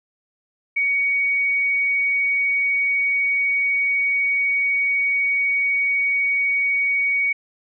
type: tone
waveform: sine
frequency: 2244 Hz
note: C#7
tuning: 21 cents sharp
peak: -17 dBFS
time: 0.76-7.33 s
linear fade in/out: 10 ms
effects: none